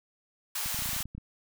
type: high-pass noise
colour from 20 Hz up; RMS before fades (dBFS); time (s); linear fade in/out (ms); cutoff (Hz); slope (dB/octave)
white; -33; 0.55-1.03; 5; 650; 24
type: clicks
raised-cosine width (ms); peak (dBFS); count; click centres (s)
5; -29; 12; 0.66 / 0.745 / 0.79 / 0.822 / 0.859 / 0.891 / 0.932 / 0.964 / 1.006 / 1.056 / 1.15 / 1.18
effects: none